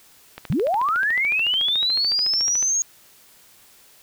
click train, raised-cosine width 0.3 ms, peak -18 dBFS, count 32, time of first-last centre 0.38-2.626 s, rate 13.8 Hz
sine linear sweep, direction up, 113.5 to 6645 Hz, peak -18 dBFS, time 0.5-2.82 s, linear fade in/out 0 ms
effects white hiss -52 dBFS RMS until 4.02 s

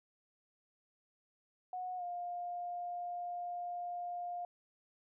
sine tone with pitch glide, 732 to 705.4 Hz, F#5 to F5, -19 to +17 cents, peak -38 dBFS, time 1.73-4.45 s, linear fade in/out 2 ms, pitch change -64 cents, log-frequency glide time 1.97-2.03 s, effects none

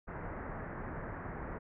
pink low-pass noise, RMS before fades -42 dBFS, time 0.07-1.59 s, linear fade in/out 20 ms, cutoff 1900 Hz, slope 48 dB/octave, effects none

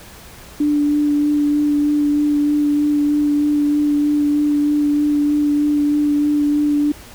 sine tone with vibrato, 293.7 Hz, D4, in tune, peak -13 dBFS, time 0.6-6.92 s, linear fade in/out 5 ms, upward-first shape sine, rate 3.2 Hz, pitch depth 12 cents each way, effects added 60 Hz sine -47 dBFS peak until 7.14 s + pink hiss -40 dBFS RMS until 7.14 s

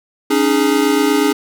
square chord, C# suspended second, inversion none, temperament equal with one note detuned, 277.2 / 305.4 / 415.3 Hz, C#4 / D#4 / G#4, 0 / -32 / 0 cents, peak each -17 dBFS, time 0.3-1.33 s, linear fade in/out 10 ms, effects none

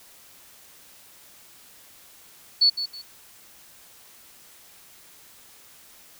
sine tone with echo, 4435 Hz, C#8, in tune, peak -14 dBFS, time 2.61-2.7 s, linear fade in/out 10 ms, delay 160 ms, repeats 2, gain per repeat -11 dB, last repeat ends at 3.02 s, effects white hiss -51 dBFS RMS until 6.19 s

